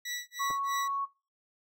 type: tone with tremolo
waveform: 20% pulse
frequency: 1952 Hz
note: B6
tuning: 21 cents flat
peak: -28 dBFS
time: 0.05-0.88 s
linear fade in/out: 5 ms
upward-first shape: sine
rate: 3.1 Hz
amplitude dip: 100%
type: tone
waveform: sine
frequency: 1108.7 Hz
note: C#6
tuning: in tune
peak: -29 dBFS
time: 0.39-1.06 s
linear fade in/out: 20 ms
type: clicks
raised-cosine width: 1 ms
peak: -30 dBFS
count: 2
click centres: 0.503 / 0.51 s
effects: noise-tail reverb RT60 0.3 s tail -19 dB re dry